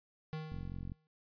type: tone with exponential decay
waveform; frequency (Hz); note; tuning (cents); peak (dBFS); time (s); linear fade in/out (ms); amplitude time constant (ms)
square; 156.4; D#3; +9; -37; 0.33-1.07; 0; 160
type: click train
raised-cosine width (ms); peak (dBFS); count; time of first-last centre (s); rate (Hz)
5; -31; 19; 0.52-0.919; 45.1
effects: noise-tail reverb RT60 0.1 s tail -25 dB re dry + resampled to 11025 Hz